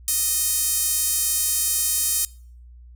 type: tone with high-pass filter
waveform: sawtooth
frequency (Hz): 622.3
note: D#5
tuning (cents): 0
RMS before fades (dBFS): -22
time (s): 0.08-2.25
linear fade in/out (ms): 0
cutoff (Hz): 8300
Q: 1.3
effects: noise-tail reverb RT60 0.5 s tail -23 dB re dry + added 60 Hz sine -42 dBFS peak until 2.95 s